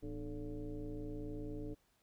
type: tone with frequency modulation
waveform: sine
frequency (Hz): 163.6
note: E3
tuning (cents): -13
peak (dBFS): -40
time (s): 0.02-1.75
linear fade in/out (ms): 20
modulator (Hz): 136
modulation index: 2.1
effects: pink hiss -75 dBFS RMS until 2.02 s